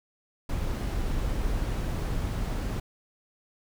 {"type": "noise", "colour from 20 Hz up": "brown", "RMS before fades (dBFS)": -29, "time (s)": [0.49, 2.8], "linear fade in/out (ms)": 5, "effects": []}